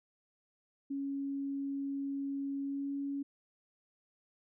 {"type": "tone with pitch glide", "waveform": "sine", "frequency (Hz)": [277.2, 279.8], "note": ["C#4", "C#4"], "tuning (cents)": [0, 16], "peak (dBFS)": -34, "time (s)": [0.9, 3.23], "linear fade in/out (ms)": 10, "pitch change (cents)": 16, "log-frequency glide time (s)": [2.62, 2.93], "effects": []}